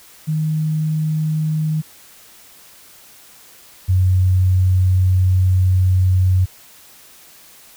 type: tone pair in turn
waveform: sine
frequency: 155.56 / 92.5 Hz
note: D#3 / F#2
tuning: 0 / 0 cents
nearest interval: major sixth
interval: 900 cents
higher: first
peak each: -16 / -11 dBFS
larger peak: second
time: 0.27-1.82 / 3.88-6.46 s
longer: second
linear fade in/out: 20 ms
effects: white hiss -45 dBFS RMS until 7.76 s